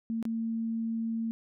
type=tone with dropouts; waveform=sine; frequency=226.7 Hz; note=A#3; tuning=48 cents flat; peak=-29 dBFS; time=0.1-1.31 s; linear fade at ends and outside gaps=0 ms; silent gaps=0.227-0.253 s; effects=none